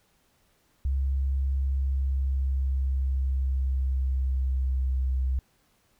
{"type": "tone with pitch glide", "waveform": "sine", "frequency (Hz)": [67.5, 64.86], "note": ["C#2", "C2"], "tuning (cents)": [-45, -15], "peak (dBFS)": -23, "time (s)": [0.85, 5.39], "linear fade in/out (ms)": 0, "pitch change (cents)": -70, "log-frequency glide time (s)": [1.56, 5.13], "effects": ["pink hiss -67 dBFS RMS until 5.99 s"]}